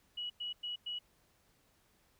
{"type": "tone bursts", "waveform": "sine", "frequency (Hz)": 2924, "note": "F#7", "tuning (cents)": -21, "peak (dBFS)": -37, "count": 4, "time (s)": [0.17, 0.99], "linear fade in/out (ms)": 10, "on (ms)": 130, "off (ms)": 100, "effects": ["pink hiss -71 dBFS RMS until 2.19 s"]}